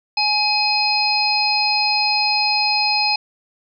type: harmonic tone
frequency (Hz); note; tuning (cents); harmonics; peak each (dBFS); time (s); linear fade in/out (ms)
840; G#5; +19; 1 / 3 / 5 / 6; -21 / -21 / -21 / -21; 0.17-3.16; 5
effects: none